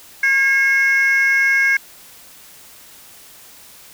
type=tone pair together; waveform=sine; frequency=1626.1 / 2169 Hz; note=G#6 / C#7; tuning=-37 / -38 cents; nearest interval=perfect fourth; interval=499 cents; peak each=-13 dBFS; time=0.23-1.77 s; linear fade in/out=5 ms; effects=tanh soft clip ceiling -9 dBFS + white hiss -43 dBFS RMS until 3.93 s